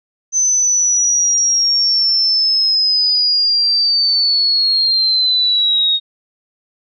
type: linear sweep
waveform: sine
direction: down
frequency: 6140 to 3729 Hz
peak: -11 dBFS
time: 0.32-6 s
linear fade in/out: 50 ms
effects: none